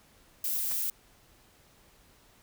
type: noise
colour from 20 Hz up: violet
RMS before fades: -31 dBFS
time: 0.44-0.9 s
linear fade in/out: 2 ms
type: clicks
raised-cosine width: 0.3 ms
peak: -27 dBFS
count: 2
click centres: 0.713 / 0.72 s
effects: pink hiss -61 dBFS RMS until 2.42 s